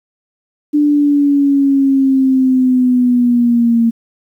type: linear sweep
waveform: sine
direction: down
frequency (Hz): 296.5 to 229.1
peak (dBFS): -8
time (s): 0.73-3.91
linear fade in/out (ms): 20
effects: 8-bit